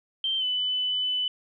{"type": "tone with pitch glide", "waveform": "sine", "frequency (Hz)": [3136, 3001], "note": ["G7", "F#7"], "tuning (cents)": [0, 24], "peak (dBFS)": -24, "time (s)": [0.24, 1.28], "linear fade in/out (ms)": 2, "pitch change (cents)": -76, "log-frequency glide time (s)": [0.38, 0.44], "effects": []}